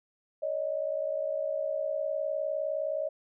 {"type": "tone pair together", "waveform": "sine", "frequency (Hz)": [562.7, 622.3], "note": ["C#5", "D#5"], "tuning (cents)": [26, 0], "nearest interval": "major second", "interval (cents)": 174, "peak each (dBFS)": [-32, -31], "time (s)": [0.42, 3.09], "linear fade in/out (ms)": 10, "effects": []}